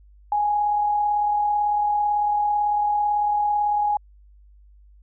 sine tone with amplitude modulation, 830.6 Hz, G#5, in tune, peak -17 dBFS, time 0.32-3.97 s, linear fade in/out 2 ms, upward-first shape sine, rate 38 Hz, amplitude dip 30%, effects added 50 Hz sine -48 dBFS peak until 5.02 s

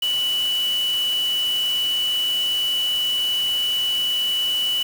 sine tone in noise, 2960 Hz, F#7, in tune, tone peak -19 dBFS, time 0.02-4.83 s, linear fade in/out 5 ms, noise white, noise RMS -34 dBFS, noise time 0.02-4.83 s, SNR +12 dB, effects none

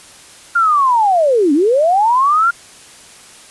sine linear two-way sweep, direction down then up, 1417 to 270.2 to 1417 Hz, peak -9 dBFS, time 0.55-2.51 s, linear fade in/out 10 ms, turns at 1.53 s, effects white hiss -40 dBFS RMS until 3.5 s + resampled to 24000 Hz

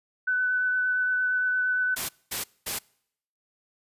sine tone with vibrato, 1501 Hz, F#6, 24 cents sharp, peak -22 dBFS, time 0.27-1.95 s, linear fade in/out 10 ms, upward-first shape triangle, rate 8.7 Hz, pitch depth 13 cents each way
white noise bursts, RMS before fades -30 dBFS, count 3, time 1.96-2.79 s, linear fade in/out 10 ms, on 130 ms, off 220 ms
effects noise-tail reverb RT60 0.7 s tail -26 dB re dry + resampled to 32000 Hz

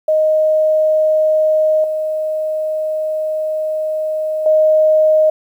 sine tone with level steps, 622.3 Hz, D#5, in tune, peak -10 / -16 / -8 dBFS, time 0.08-5.3 s, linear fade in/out 5 ms, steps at 1.84 / 4.46 s, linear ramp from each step 2 ms, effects 8-bit

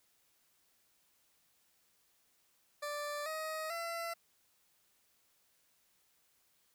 20% pulse tone with pitch steps, 587.3 / 629.5 / 674.6 Hz, D5 / D#5 / E5, 0 / +20 / +40 cents, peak -33 dBFS, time 2.82-4.14 s, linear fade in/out 10 ms, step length 440 ms, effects white hiss -73 dBFS RMS until 6.74 s

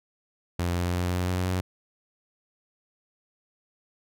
sawtooth tone with pitch steps, 87.31 / 88.22 / 89.14 / 90.08 / 91.02 / 91.97 Hz, F2 / F2 / F2 / F#2 / F#2 / F#2, 0 / +18 / +36 / -46 / -28 / -10 cents, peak -21 dBFS, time 0.59-1.61 s, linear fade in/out 5 ms, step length 170 ms, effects none

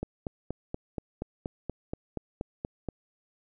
click train, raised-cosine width 2 ms, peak -19 dBFS, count 13, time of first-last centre 0.03-2.887 s, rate 4.2 Hz, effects none

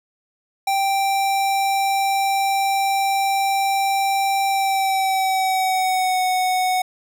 square tone with pitch glide, 784 to 740 Hz, G5 to F#5, 0 to 0 cents, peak -18 dBFS, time 0.67-6.82 s, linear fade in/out 5 ms, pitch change -100 cents, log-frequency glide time 4.47-6.2 s, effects none

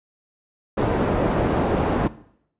white low-pass noise, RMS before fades -21 dBFS, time 0.77-2.08 s, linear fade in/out 10 ms, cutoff 570 Hz, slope 12 dB/octave, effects noise-tail reverb RT60 0.7 s tail -18 dB re dry + resampled to 8000 Hz

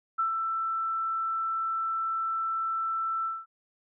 sine tone with ADSR envelope, 1331 Hz, E6, 16 cents sharp, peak -23 dBFS, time 0.18-3.46 s, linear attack 16 ms, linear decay 110 ms, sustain -4 dB, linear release 210 ms, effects none

